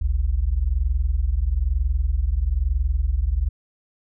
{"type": "tone pair together", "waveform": "sine", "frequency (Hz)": [49.94, 71], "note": ["G1", "C#2"], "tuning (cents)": [33, 42], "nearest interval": "tritone", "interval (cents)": 609, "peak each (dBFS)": -21, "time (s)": [0.01, 3.49], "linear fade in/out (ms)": 10, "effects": []}